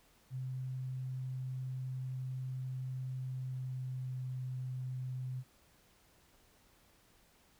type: tone with pitch glide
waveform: sine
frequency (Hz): 129.4 to 128.06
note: C3 to C3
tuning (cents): -19 to -37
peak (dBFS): -37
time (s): 0.3-5.44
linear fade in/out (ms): 50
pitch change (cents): -18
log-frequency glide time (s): 3.18-4.5
effects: pink hiss -67 dBFS RMS until 7.59 s